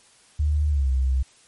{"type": "tone with pitch glide", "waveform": "sine", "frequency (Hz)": [74.6, 65.32], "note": ["D2", "C2"], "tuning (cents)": [28, -2], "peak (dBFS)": -18, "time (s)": [0.39, 1.23], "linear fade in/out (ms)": 10, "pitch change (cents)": -230, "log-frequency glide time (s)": [0.7, 0.89], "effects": ["white hiss -55 dBFS RMS until 1.47 s", "MP3 48 kbps"]}